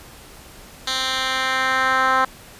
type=tone with band-pass filter sweep; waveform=10% pulse; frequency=261.6 Hz; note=C4; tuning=in tune; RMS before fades=-20 dBFS; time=0.87-2.25 s; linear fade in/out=5 ms; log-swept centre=4000 to 1200 Hz; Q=1.6; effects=pink hiss -43 dBFS RMS until 2.59 s + resampled to 32000 Hz